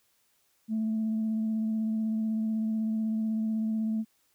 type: tone with vibrato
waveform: sine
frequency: 220 Hz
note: A3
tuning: in tune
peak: -25 dBFS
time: 0.68-4.05 s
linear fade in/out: 50 ms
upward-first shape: triangle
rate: 16 Hz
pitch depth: 19 cents each way
effects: tanh soft clip ceiling -23 dBFS + white hiss -70 dBFS RMS until 4.34 s